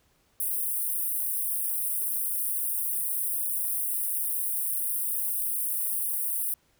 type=high-pass noise; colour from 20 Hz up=white; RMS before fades=-29 dBFS; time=0.4-6.54 s; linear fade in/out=2 ms; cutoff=8900 Hz; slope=96 dB/octave; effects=pink hiss -67 dBFS RMS until 6.79 s